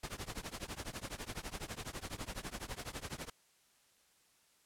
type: noise with tremolo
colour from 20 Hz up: pink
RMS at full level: -40 dBFS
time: 0.03-3.3 s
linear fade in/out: 5 ms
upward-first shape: triangle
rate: 12 Hz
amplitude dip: 100%
effects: white hiss -70 dBFS RMS until 4.65 s + low-pass 11000 Hz 12 dB/octave